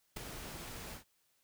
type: noise with ADSR envelope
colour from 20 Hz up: pink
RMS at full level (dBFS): -38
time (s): 0.16-1.04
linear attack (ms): 9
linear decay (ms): 6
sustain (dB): -8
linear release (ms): 110
effects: white hiss -75 dBFS RMS until 1.43 s